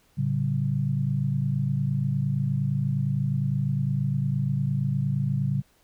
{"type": "chord", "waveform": "sine", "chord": "F# minor", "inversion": "first", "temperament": "equal with one note detuned", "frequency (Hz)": [110, 138.59, 189.65], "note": ["A2", "C#3", "F#3"], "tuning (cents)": [0, 0, 43], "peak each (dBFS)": [-30, -24, -30], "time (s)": [0.17, 5.62], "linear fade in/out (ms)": 20, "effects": ["pink hiss -63 dBFS RMS until 5.83 s"]}